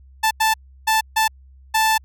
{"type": "tone bursts at uneven times", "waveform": "sawtooth", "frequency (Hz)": 880, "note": "A5", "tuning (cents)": 0, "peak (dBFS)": -11, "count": 5, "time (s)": [[0.23, 0.31], [0.4, 0.54], [0.87, 1.01], [1.16, 1.28], [1.74, 1.98]], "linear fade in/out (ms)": 10, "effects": ["added 66 Hz sine -44 dBFS peak until 2.04 s"]}